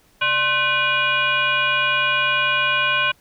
sine tone with frequency modulation, 1975.5 Hz, B6, in tune, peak -16 dBFS, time 0.21-3.12 s, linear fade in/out 10 ms, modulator 460 Hz, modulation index 2.3, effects pink hiss -57 dBFS RMS until 3.2 s

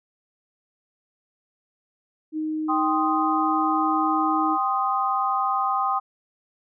sine tone with pitch glide, 311.1 to 313.6 Hz, D#4 to D#4, 0 to +14 cents, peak -24 dBFS, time 2.32-4.58 s, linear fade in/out 50 ms, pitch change +14 cents, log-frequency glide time 2.67-3.09 s
sine chord, C minor, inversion second, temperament equal, 784 / 1046.5 / 1244.5 Hz, G5 / C6 / Eb6, 0 / 0 / 0 cents, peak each -25 / -26 / -24 dBFS, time 2.68-6 s, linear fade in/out 20 ms
effects none

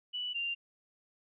sine tone pair in turn, 2960 / 2785 Hz, F#7 / F7, 0 / -5 cents, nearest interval minor second, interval 105 cents, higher first, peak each -34 / -32 dBFS, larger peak second, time 0.13-0.34 / 0.34-0.55 s, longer neither, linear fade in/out 20 ms, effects none

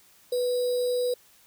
sine tone with sample-and-hold, 493.9 Hz, B4, in tune, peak -23 dBFS, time 0.32-1.14 s, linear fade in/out 5 ms, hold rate 4410 Hz, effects white hiss -58 dBFS RMS until 1.46 s

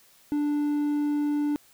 triangle tone, 293.7 Hz, D4, in tune, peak -21 dBFS, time 0.32-1.56 s, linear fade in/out 0 ms, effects white hiss -58 dBFS RMS until 1.73 s

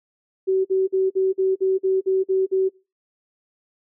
sine tone bursts, 380 Hz, F#4, 46 cents sharp, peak -16 dBFS, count 10, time 0.47-2.693 s, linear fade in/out 20 ms, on 180 ms, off 47 ms, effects noise-tail reverb RT60 0.3 s tail -23 dB re dry

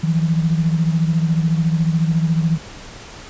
sine beating tone pair, 161.1 / 175.1 Hz, E3 / F3, -39 / +5 cents, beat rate 14 Hz, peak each -15 / -21 dBFS, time 0.03-2.58 s, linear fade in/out 10 ms, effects pink hiss -37 dBFS RMS until 3.29 s + resampled to 16000 Hz

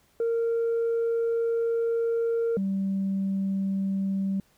sine tone pair in turn, 461.8 / 194.16 Hz, A#4 / G3, -16 / -16 cents, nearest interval octave + minor third, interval 1500 cents, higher first, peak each -21 / -23 dBFS, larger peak first, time 0.2-2.57 / 2.57-4.4 s, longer first, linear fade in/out 2 ms, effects tanh soft clip ceiling -21 dBFS + pink hiss -64 dBFS RMS until 4.57 s

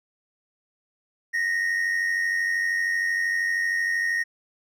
triangle tone pair together, 1857.1 / 1950 Hz, A#6 / B6, -7 / -23 cents, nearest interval minor second, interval 84 cents, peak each -21 / -29 dBFS, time 1.33-4.24 s, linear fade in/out 20 ms, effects none

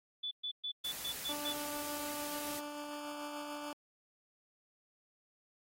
sine tone bursts, 3469 Hz, A7, 25 cents flat, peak -36 dBFS, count 7, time 0.23-1.531 s, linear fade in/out 10 ms, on 83 ms, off 120 ms
white noise, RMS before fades -44 dBFS, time 0.84-2.6 s, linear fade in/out 10 ms
15% pulse tone with tremolo, 293.8 Hz, D4, 1 cent sharp, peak -34 dBFS, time 1.29-3.73 s, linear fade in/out 2 ms, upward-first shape triangle, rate 6.8 Hz, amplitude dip 30%
effects AAC 48 kbps

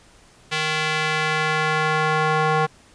square tone with band-pass filter sweep, 155.56 Hz, D#3, in tune, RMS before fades -21 dBFS, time 0.51-2.67 s, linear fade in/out 20 ms, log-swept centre 2800 to 990 Hz, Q 1.1, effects pink hiss -52 dBFS RMS until 2.94 s + resampled to 22050 Hz

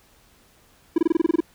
triangle tone bursts, 330.2 Hz, E4, 3 cents sharp, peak -12 dBFS, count 10, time 0.96-1.405 s, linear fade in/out 5 ms, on 22 ms, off 25 ms, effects pink hiss -57 dBFS RMS until 1.54 s

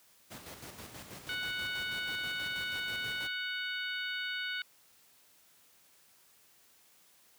pink noise with tremolo, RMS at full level -46 dBFS, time 0.3-3.28 s, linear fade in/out 20 ms, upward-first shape square, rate 6.2 Hz, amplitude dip 45%
harmonic tone, 740 Hz, F#5, in tune, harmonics 2 / 3 / 4 / 5 / 6, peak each -37 / -42 / -41 / -43 / -49 dBFS, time 1.29-4.62 s, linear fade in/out 2 ms
effects white hiss -64 dBFS RMS until 7.38 s + high-pass 80 Hz 12 dB/octave

